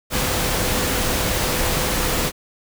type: tone in noise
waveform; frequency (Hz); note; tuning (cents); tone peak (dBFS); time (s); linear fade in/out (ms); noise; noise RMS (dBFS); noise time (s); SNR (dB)
sine; 504; B4; +35; -31; 0.1-2.32; 50; pink; -21; 0.1-2.32; -13
effects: none